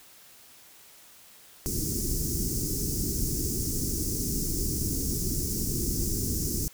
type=band-stop noise; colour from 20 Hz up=pink; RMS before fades=-29 dBFS; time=1.66-6.68 s; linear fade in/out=0 ms; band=400 to 5200 Hz; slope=48 dB/octave; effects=white hiss -53 dBFS RMS until 6.73 s